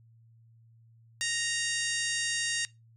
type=harmonic tone with a mistuned harmonic; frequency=932.3 Hz; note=A#5; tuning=in tune; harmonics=2 / 3 / 4 / 5 / 6 / 7 / 8 / 9 / 10; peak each=-34 / -36 / -37 / -38 / -39 / -39 / -40 / -41 / -41 dBFS; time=1.21-2.65 s; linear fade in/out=0 ms; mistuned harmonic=8; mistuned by=-35 cents; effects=noise-tail reverb RT60 0.2 s tail -20 dB re dry + added 114 Hz sine -56 dBFS peak until 2.96 s